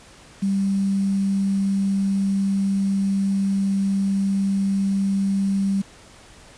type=tone with quantisation; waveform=sine; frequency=196 Hz; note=G3; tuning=in tune; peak=-18 dBFS; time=0.42-5.82 s; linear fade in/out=10 ms; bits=7; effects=pink hiss -47 dBFS RMS until 6.57 s + resampled to 22050 Hz